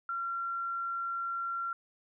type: tone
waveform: sine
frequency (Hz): 1370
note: F6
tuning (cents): -34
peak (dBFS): -32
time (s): 0.09-1.73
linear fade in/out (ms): 2
effects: none